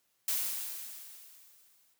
blue noise with exponential decay, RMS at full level -30 dBFS, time 0.28-1.94 s, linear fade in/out 2 ms, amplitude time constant 360 ms, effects white hiss -75 dBFS RMS until 1.99 s + high-pass 80 Hz 12 dB/octave

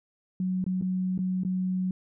sine tone with dropouts, 185 Hz, F#3, in tune, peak -25 dBFS, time 0.4-1.91 s, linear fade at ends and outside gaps 2 ms, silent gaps 0.642-0.664 / 0.813-0.822 / 1.178-1.189 / 1.435-1.449 s, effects none

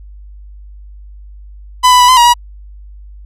45% pulse tone with pitch steps, 1002 / 994 / 985 / 1022 / 954 / 964 Hz, B5 / B5 / B5 / C6 / A#5 / B5, +25 / +11 / -5 / -41 / +40 / -42 cents, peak -4 dBFS, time 1.83-2.34 s, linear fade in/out 20 ms, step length 85 ms, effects added 50 Hz sine -31 dBFS peak until 3.25 s + low-pass 11000 Hz 12 dB/octave

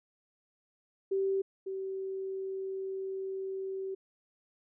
sine tone pair in turn, 387.9 / 383.9 Hz, G4 / G4, -18 / -36 cents, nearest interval unison, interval 18 cents, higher first, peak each -27 / -34 dBFS, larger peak first, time 1.11-1.42 / 1.66-3.95 s, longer second, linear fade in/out 10 ms, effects none

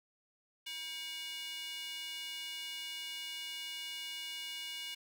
square tone with high-pass filter, 320.3 Hz, E4, 50 cents flat, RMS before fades -43 dBFS, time 0.66-4.95 s, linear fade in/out 10 ms, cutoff 2800 Hz, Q 3.6, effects none

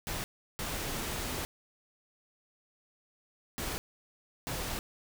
pink noise bursts at uneven times, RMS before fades -36 dBFS, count 4, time 0.07-0.24 / 0.59-1.45 / 3.58-3.78 / 4.47-4.79 s, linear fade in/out 0 ms, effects none

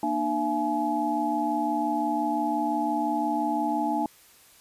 sine tone cluster, 235.5 / 301.3 / 678 / 847 Hz, A#3 / D4 / E5 / G#5, +18 / +44 / +49 / +34 cents, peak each -32 / -28 / -32 / -27 dBFS, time 0.03-4.06 s, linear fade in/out 2 ms, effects white hiss -55 dBFS RMS until 4.6 s + resampled to 32000 Hz

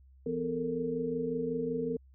sine tone cluster, 167.5 / 251.7 / 432.8 / 458.2 Hz, E3 / B3 / A4 / A#4, +28 / +33 / -29 / -30 cents, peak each -40 / -35 / -39 / -33 dBFS, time 0.26-1.97 s, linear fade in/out 5 ms, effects added 66 Hz sine -55 dBFS peak until 2.14 s

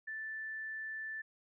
sine tone, 1760 Hz, A6, in tune, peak -39 dBFS, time 0.07-1.22 s, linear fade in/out 10 ms, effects none

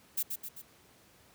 violet noise with echo, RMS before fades -31 dBFS, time 0.17-0.23 s, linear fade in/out 10 ms, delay 130 ms, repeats 3, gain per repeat -5 dB, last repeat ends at 0.62 s, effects pink hiss -61 dBFS RMS until 1.34 s + high-pass 80 Hz 12 dB/octave

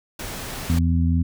pink noise, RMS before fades -32 dBFS, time 0.19-0.79 s, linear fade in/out 5 ms
harmonic tone, 83.8 Hz, E2, 29 cents sharp, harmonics 1 / 2 / 3, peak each -18 / -23 / -24 dBFS, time 0.69-1.23 s, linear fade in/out 10 ms
effects none

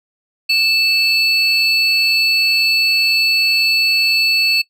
triangle tone pair together, 2637 / 4435 Hz, E7 / C#8, 0 / 0 cents, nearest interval major sixth, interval 900 cents, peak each -13 dBFS, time 0.49-4.62 s, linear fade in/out 10 ms, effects noise-tail reverb RT60 0.1 s tail -20 dB re dry + resampled to 32000 Hz

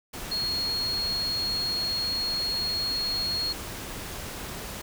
sine tone in noise, 4300 Hz, C8, 47 cents sharp, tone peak -26 dBFS, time 0.31-3.53 s, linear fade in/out 10 ms, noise pink, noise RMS -37 dBFS, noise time 0.13-4.82 s, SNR +8 dB, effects none

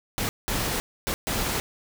pink noise bursts at uneven times, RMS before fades -27 dBFS, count 4, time 0.18-0.29 / 0.48-0.8 / 1.07-1.14 / 1.27-1.6 s, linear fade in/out 0 ms, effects none

